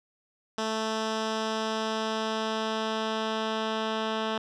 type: tone with low-pass filter sweep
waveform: 10% pulse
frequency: 220 Hz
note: A3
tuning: in tune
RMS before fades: -30 dBFS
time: 0.58-4.38 s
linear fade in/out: 2 ms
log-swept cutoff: 5700 to 3500 Hz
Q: 1.4
effects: none